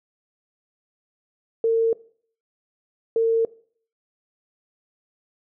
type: tone bursts at uneven times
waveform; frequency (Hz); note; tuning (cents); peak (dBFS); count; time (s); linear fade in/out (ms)
sine; 454.4; A#4; -44; -16; 2; 1.64-1.93 / 3.16-3.45; 2
effects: noise-tail reverb RT60 0.5 s tail -20 dB re dry